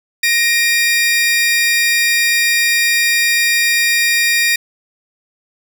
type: tone pair together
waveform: sawtooth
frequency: 1867.6 / 2400 Hz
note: A#6 / D7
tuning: +3 / +37 cents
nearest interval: major third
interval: 434 cents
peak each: -11 dBFS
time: 0.23-4.56 s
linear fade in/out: 5 ms
effects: none